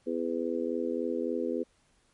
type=harmonic tone; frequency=83.5 Hz; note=E2; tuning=23 cents sharp; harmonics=3 / 4 / 5 / 6; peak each=-34 / -34 / -34 / -34 dBFS; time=0.06-1.64 s; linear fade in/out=20 ms; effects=pink hiss -68 dBFS RMS until 2.13 s + MP3 48 kbps